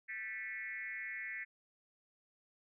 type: tone with frequency modulation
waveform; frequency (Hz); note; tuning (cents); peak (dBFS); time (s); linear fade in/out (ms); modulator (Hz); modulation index
sine; 1973; B6; -2; -40; 0.08-1.45; 20; 210; 1.3
effects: none